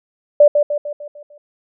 sine tone with echo, 587.3 Hz, D5, in tune, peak -4 dBFS, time 0.4-0.48 s, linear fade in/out 5 ms, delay 150 ms, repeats 6, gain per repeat -6 dB, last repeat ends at 1.38 s, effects none

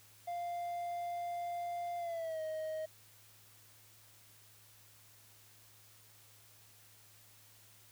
triangle tone with pitch glide, 697 to 628.2 Hz, F5 to D#5, -4 to +16 cents, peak -35 dBFS, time 0.27-2.86 s, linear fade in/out 10 ms, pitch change -180 cents, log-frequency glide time 1.98-2.42 s, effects added 106 Hz sine -67 dBFS peak until 7.91 s + white hiss -62 dBFS RMS until 7.91 s

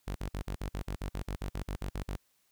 sawtooth tone bursts, 48.51 Hz, G1, 17 cents flat, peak -30 dBFS, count 16, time 0.07-2.166 s, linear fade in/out 10 ms, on 86 ms, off 48 ms, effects white hiss -72 dBFS RMS until 2.51 s

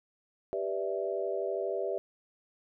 sine chord, E minor seventh, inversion first, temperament equal, 392 / 493.9 / 587.3 / 659.3 Hz, G4 / B4 / D5 / E5, 0 / 0 / 0 / 0 cents, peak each -34 / -37 / -36 / -36 dBFS, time 0.53-1.98 s, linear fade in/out 0 ms, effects none

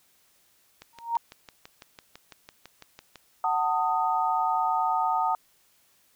click train, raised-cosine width 0.2 ms, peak -26 dBFS, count 15, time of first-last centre 0.82-3.157 s, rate 5.99 Hz
sine tone with exponential growth, 930 Hz, A#5, 4 cents flat, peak -19 dBFS, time 0.93-1.17 s, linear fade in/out 2 ms, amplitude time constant 52 ms
sine chord, D# diminished, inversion first, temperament just, 746.7 / 896 / 1244.5 Hz, F#5 / A5 / D#6, +16 / +31 / 0 cents, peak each -27 / -26 / -28 dBFS, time 3.44-5.35 s, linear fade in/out 2 ms
effects white hiss -64 dBFS RMS until 6.15 s

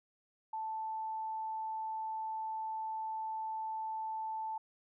sine tone, 880 Hz, A5, in tune, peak -36 dBFS, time 0.53-4.58 s, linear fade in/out 5 ms, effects none

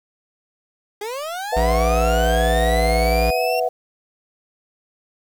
30% pulse linear sweep, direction up, 400 to 2748 Hz, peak -23 dBFS, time 1.01-3.6 s, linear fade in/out 5 ms
sine chord, B suspended fourth, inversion none, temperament equal, 493.9 / 659.3 / 740 Hz, B4 / E5 / F#5, 0 / 0 / 0 cents, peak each -22 / -22 / -22 dBFS, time 1.52-3.69 s, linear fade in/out 10 ms
square tone, 58.27 Hz, A#1, in tune, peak -19 dBFS, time 1.56-3.31 s, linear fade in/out 10 ms
effects 8-bit

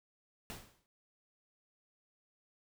pink noise with exponential decay, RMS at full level -43 dBFS, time 0.5-0.86 s, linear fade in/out 0 ms, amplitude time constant 78 ms, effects none

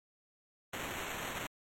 white noise with sample-and-hold, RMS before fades -40 dBFS, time 0.73-1.47 s, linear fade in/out 5 ms, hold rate 4900 Hz, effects MP3 64 kbps

